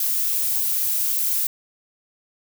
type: noise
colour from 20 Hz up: violet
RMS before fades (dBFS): -22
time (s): 0-1.47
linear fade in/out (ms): 2
effects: none